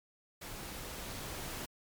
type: noise with level ramp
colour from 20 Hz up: pink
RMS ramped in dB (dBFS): -45 to -41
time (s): 0.41-1.66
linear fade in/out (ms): 10
effects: MP3 96 kbps